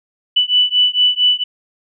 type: beating tone pair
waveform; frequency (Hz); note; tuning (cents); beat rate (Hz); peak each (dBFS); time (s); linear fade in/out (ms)
sine; 2973 / 2977.4; F#7 / F#7; +8 / +10; 4.4; -14; 0.36-1.44; 10
effects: none